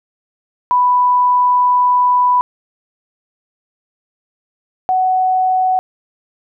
sine tone pair in turn, 990 / 745.5 Hz, B5 / F#5, +4 / +13 cents, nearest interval perfect fourth, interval 491 cents, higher first, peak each -9 / -11 dBFS, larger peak first, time 0.71-2.41 / 4.89-5.79 s, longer first, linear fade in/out 0 ms, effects none

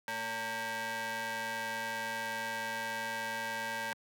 sawtooth ring-modulated tone, 341.4 Hz, F4, 39 cents flat, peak -28 dBFS, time 0.08-3.93 s, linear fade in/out 0 ms, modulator 1250 Hz, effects high-pass 150 Hz 12 dB/octave

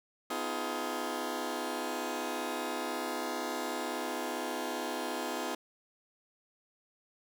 15% pulse chord, F half-diminished seventh, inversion second, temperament just, 251.4 / 314.3 / 349.2 / 419.1 Hz, Cb4 / Eb4 / F4 / Ab4, +31 / +18 / 0 / +16 cents, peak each -33 dBFS, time 0.3-5.55 s, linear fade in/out 5 ms, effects none

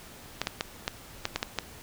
clicks, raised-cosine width 0.2 ms, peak -10 dBFS, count 8, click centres 0.416 / 0.471 / 0.609 / 0.879 / 1.254 / 1.36 / 1.429 / 1.587 s, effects pink hiss -48 dBFS RMS until 1.82 s

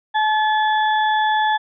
harmonic tone, 861 Hz, A5, 38 cents flat, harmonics 1 / 2 / 4, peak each -16 / -22 / -28 dBFS, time 0.14-1.58 s, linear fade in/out 20 ms, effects none

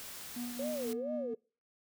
white noise, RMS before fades -46 dBFS, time 0-0.93 s, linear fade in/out 0 ms
triangle tone with tremolo, 242.1 Hz, B3, 34 cents flat, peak -34 dBFS, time 0.36-1.34 s, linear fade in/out 5 ms, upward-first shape triangle, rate 4.1 Hz, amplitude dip 60%
sine tone with vibrato, 523.3 Hz, C5, in tune, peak -35 dBFS, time 0.59-1.35 s, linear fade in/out 5 ms, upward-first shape sine, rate 2.3 Hz, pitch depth 290 cents each way
effects noise-tail reverb RT60 0.4 s tail -26 dB re dry

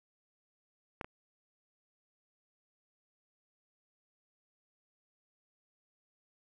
clicks, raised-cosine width 0.5 ms, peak -22 / -28 dBFS, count 2, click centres 1.012 / 1.045 s, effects none

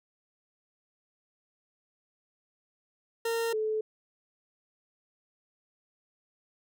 40% pulse / sine tone pair in turn, 459.7 / 433.9 Hz, A#4 / A4, -24 / -24 cents, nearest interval minor second, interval 100 cents, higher first, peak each -27 dBFS, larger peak neither, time 3.25-3.53 / 3.53-3.81 s, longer neither, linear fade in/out 5 ms, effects none

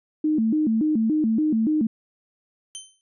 sine tone with vibrato, 261.6 Hz, C4, in tune, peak -18 dBFS, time 0.24-1.87 s, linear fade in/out 5 ms, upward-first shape square, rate 3.5 Hz, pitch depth 280 cents each way
10% pulse tone with exponential decay, 3088 Hz, G7, 27 cents flat, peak -21 dBFS, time 2.75-3.01 s, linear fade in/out 0 ms, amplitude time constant 56 ms
effects resampled to 24000 Hz

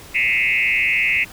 sine tone with frequency modulation, 2349 Hz, D7, in tune, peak -15 dBFS, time 0.14-1.25 s, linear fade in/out 20 ms, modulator 123 Hz, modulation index 2.8, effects pink hiss -40 dBFS RMS until 1.32 s

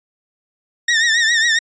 sawtooth tone with vibrato, 1837 Hz, A#6, 26 cents flat, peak -9 dBFS, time 0.88-1.59 s, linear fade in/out 5 ms, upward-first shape triangle, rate 7.3 Hz, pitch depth 91 cents each way, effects resampled to 16000 Hz

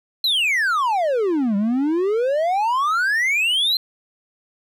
triangle exponential two-way sweep, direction down then up, 4186 to 195 to 4186 Hz, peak -15 dBFS, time 0.24-3.77 s, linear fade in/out 2 ms, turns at 1.56 s, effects none

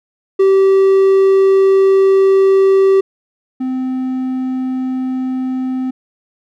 triangle tone pair in turn, 386.9 / 258.2 Hz, G4 / C4, -23 / -23 cents, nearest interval perfect fifth, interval 700 cents, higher first, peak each -5 / -14 dBFS, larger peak first, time 0.39-3.01 / 3.6-5.91 s, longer first, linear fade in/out 10 ms, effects none

